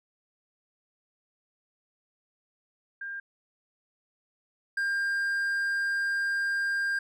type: tone pair in turn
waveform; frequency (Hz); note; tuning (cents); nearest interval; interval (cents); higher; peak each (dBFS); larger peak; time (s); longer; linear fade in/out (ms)
sine / triangle; 1600 / 1600; G6 / G6; +35 / +35; unison; 0; neither; -34 / -24; second; 3.01-3.2 / 4.77-6.99; second; 5
effects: none